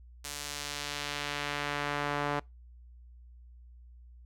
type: tone with band-pass filter sweep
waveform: sawtooth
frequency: 145.1 Hz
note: D3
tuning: 21 cents flat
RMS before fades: -35 dBFS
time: 0.24-2.4 s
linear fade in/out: 10 ms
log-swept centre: 8000 to 1000 Hz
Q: 0.81
effects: noise-tail reverb RT60 0.2 s tail -24 dB re dry + added 60 Hz sine -50 dBFS peak until 4.25 s